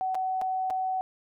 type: tone with dropouts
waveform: sine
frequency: 752 Hz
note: F#5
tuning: 28 cents sharp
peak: -26 dBFS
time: 0.01-1.01 s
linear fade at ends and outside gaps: 0 ms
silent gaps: 0.146-0.152 / 0.414-0.419 / 0.701-0.706 s
effects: none